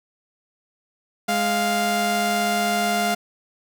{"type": "tone pair together", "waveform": "sawtooth", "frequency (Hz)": [207.9, 699.3], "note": ["G#3", "F5"], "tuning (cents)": [2, 2], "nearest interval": "octave + major sixth", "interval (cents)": 2100, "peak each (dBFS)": [-21, -17], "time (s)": [1.28, 3.15], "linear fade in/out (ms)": 10, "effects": []}